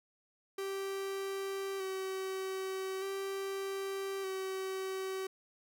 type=tone with vibrato; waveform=45% pulse; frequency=385.5 Hz; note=G4; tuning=29 cents flat; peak=-36 dBFS; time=0.58-5.27 s; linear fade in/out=5 ms; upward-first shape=square; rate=0.41 Hz; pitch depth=20 cents each way; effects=none